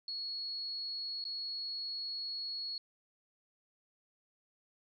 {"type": "tone with dropouts", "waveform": "sine", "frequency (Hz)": 4345, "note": "C#8", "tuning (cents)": -35, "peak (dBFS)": -37, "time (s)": [0.08, 2.78], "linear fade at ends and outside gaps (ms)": 2, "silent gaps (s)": [1.241, 1.251], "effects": []}